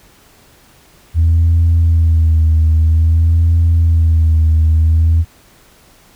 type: tone with vibrato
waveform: sine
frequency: 81.4 Hz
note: E2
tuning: 21 cents flat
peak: -6 dBFS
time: 1.14-5.25 s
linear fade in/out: 50 ms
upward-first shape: sine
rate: 0.51 Hz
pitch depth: 44 cents each way
effects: tanh soft clip ceiling -5 dBFS + pink hiss -47 dBFS RMS until 6.15 s